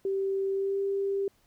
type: tone with pitch glide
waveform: sine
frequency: 389 to 394.7 Hz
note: G4 to G4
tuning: -13 to +12 cents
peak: -26 dBFS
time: 0.05-1.28 s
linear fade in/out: 2 ms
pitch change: +25 cents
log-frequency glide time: 0.52-0.79 s
effects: pink hiss -67 dBFS RMS until 1.46 s